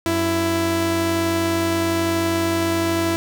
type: tone pair together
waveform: sawtooth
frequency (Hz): 93.3 / 332.1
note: F#2 / E4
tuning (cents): +15 / +13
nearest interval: octave + minor seventh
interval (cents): 2198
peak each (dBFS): -22 / -15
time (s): 0.06-3.16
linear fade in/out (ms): 0
effects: none